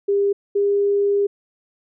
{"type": "tone pair in turn", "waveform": "sine", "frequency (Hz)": [401.2, 403.5], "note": ["G4", "G#4"], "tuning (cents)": [40, -50], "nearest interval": "unison", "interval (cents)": 10, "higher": "second", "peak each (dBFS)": -15, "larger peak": "neither", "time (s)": [[0.08, 0.33], [0.55, 1.27]], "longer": "second", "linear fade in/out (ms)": 10, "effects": []}